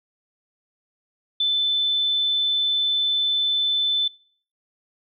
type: tone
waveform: sine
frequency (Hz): 3520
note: A7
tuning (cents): 0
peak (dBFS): -18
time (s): 1.4-4.08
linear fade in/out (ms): 5
effects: noise-tail reverb RT60 0.6 s tail -26 dB re dry